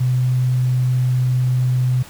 sine tone, 126.6 Hz, B2, 43 cents sharp, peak -14 dBFS, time 0-2.03 s, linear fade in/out 10 ms, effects pink hiss -40 dBFS RMS until 2.09 s

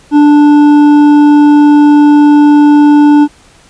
triangle tone with hard clipping, 293.9 Hz, D4, 1 cent sharp, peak -3 dBFS, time 0.11-3.28 s, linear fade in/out 50 ms, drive 11 dB, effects pink hiss -42 dBFS RMS until 3.69 s + resampled to 22050 Hz

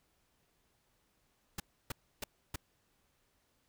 pink noise bursts, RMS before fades -38 dBFS, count 4, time 1.58-2.56 s, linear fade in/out 5 ms, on 20 ms, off 300 ms, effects pink hiss -75 dBFS RMS until 3.68 s

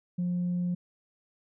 sine tone, 177.3 Hz, F3, 26 cents sharp, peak -25 dBFS, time 0.18-0.75 s, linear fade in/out 10 ms, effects tanh soft clip ceiling -24 dBFS

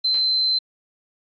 sine tone, 4085 Hz, C8, 42 cents flat, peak -17 dBFS, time 0.04-0.59 s, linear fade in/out 10 ms
white noise with exponential decay, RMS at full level -33 dBFS, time 0.14-0.37 s, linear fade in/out 0 ms, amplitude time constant 48 ms
effects resampled to 11025 Hz

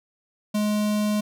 square tone with notch filter, 210 Hz, G#3, 19 cents sharp, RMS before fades -23 dBFS, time 0.54-1.21 s, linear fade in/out 10 ms, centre 1700 Hz, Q 1.7, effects none

